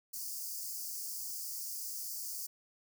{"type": "high-pass noise", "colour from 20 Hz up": "white", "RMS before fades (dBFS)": -41, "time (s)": [0.13, 2.47], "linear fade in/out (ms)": 10, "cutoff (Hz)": 4600, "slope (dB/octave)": 96, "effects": []}